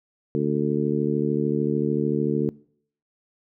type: harmonic tone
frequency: 73.42 Hz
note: D2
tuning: in tune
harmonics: 2 / 3 / 4 / 5 / 6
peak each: -27 / -27 / -27 / -27 / -27 dBFS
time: 0.35-2.49 s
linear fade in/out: 0 ms
effects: noise-tail reverb RT60 0.6 s tail -23 dB re dry